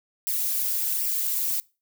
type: noise with flanger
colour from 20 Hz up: violet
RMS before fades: -26 dBFS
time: 0.27-1.6 s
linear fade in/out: 0 ms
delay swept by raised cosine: 0.37 to 4.67 ms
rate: 1.3 Hz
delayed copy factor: +0.85
effects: noise-tail reverb RT60 0.3 s tail -23 dB re dry